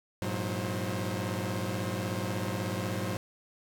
sawtooth tone cluster, 101.4 / 117.7 / 182.7 / 321 / 528 Hz, G#2 / A#2 / F#3 / E4 / C5, -41 / +17 / -22 / -46 / +16 cents, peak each -31 / -34 / -32 / -38 / -36 dBFS, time 0.22-3.17 s, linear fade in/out 0 ms, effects none

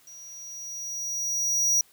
square tone with level ramp, 5780 Hz, F#8, 41 cents flat, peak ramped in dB -44 to -19 dBFS, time 0.07-1.81 s, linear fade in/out 2 ms, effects white hiss -59 dBFS RMS until 1.92 s

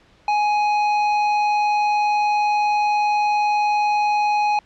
triangle tone with hard clipping, 835 Hz, G#5, 9 cents sharp, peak -18 dBFS, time 0.28-4.59 s, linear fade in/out 2 ms, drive 15 dB, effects pink hiss -54 dBFS RMS until 4.65 s + low-pass 4000 Hz 12 dB/octave

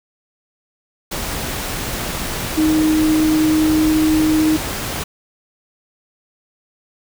sine tone in noise, 311.6 Hz, D#4, 3 cents sharp, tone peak -12 dBFS, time 2.57-4.57 s, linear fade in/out 10 ms, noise pink, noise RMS -24 dBFS, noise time 1.11-5.04 s, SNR +9 dB, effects none

